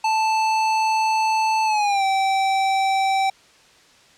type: tone with pitch glide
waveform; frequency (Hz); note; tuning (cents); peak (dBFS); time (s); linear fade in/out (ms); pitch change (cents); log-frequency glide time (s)
square; 879 to 774.1; A5 to G5; -2 to -22; -18; 0.04-3.3; 5; -220; 1.65-2.04
effects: white hiss -52 dBFS RMS until 4.17 s + low-pass 6000 Hz 12 dB/octave